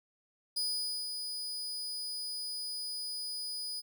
35% pulse tone with ADSR envelope, 4950 Hz, D#8, 10 cents flat, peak -29 dBFS, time 0.56-3.82 s, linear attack 11 ms, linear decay 500 ms, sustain -6 dB, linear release 33 ms, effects none

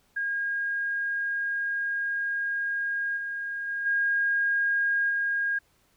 sine tone with level steps, 1626 Hz, G#6, 37 cents flat, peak -26 / -30 / -28 / -22 / -24 dBFS, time 0.16-5.59 s, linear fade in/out 10 ms, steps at 3.16 / 3.67 / 3.85 / 5.09 s, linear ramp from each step 20 ms, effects pink hiss -66 dBFS RMS until 5.96 s

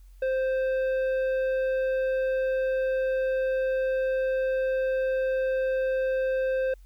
sine tone with tanh clipping, 523.3 Hz, C5, in tune, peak -25 dBFS, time 0.22-6.74 s, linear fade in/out 5 ms, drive 9 dB, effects added 45 Hz sine -47 dBFS peak until 6.85 s + white hiss -68 dBFS RMS until 6.85 s

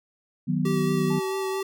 sine chord, B major, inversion first, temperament equal, 155.56 / 185 / 246.9 Hz, D#3 / F#3 / B3, 0 / 0 / 0 cents, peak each -26 / -26 / -27 dBFS, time 0.47-1.2 s, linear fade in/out 20 ms
square tone with vibrato, 384.5 Hz, G4, 33 cents flat, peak -27 dBFS, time 0.65-1.63 s, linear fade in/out 5 ms, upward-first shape sine, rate 4.5 Hz, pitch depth 15 cents each way
triangle tone, 868 Hz, A5, 24 cents flat, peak -33 dBFS, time 1.1-1.61 s, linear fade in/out 5 ms
effects none

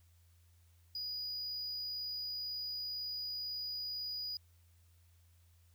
triangle tone, 4919 Hz, D#8, 21 cents flat, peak -37 dBFS, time 0.95-4.37 s, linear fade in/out 2 ms, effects added 85 Hz sine -63 dBFS peak until 5.74 s + white hiss -74 dBFS RMS until 5.74 s

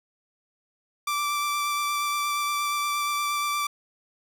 sawtooth tone with vibrato, 1170 Hz, D6, 7 cents flat, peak -21 dBFS, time 1.07-3.67 s, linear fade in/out 5 ms, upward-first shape sine, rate 8.5 Hz, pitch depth 12 cents each way, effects none

